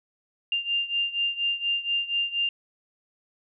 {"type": "beating tone pair", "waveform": "sine", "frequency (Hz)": [2794, 2798.2], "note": ["F7", "F7"], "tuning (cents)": [0, 3], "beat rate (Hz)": 4.2, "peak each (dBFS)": [-26, -29], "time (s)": [0.52, 2.49], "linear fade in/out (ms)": 2, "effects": []}